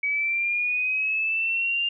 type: linear sweep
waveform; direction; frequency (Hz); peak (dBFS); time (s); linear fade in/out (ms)
sine; up; 2267 to 2807; -22; 0.03-1.89; 5
effects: none